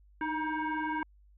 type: tone with frequency modulation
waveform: sine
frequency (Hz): 323.7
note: E4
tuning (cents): -31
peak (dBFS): -30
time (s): 0.21-1.03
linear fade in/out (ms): 2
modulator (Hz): 631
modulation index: 2.2
effects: added 50 Hz sine -57 dBFS peak until 1.37 s